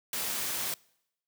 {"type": "noise", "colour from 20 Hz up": "white", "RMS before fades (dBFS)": -33, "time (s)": [0.13, 0.74], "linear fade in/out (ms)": 2, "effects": ["noise-tail reverb RT60 0.8 s tail -25 dB re dry", "high-pass 100 Hz 12 dB/octave"]}